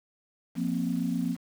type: chord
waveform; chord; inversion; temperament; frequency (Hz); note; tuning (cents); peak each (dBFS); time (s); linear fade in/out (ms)
sine; F suspended fourth; none; equal with one note detuned; 174.61 / 233.8 / 261.6; F3 / Bb3 / C4; 0 / +5 / 0; -30; 0.55-1.37; 50
effects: tanh soft clip ceiling -17 dBFS + 8-bit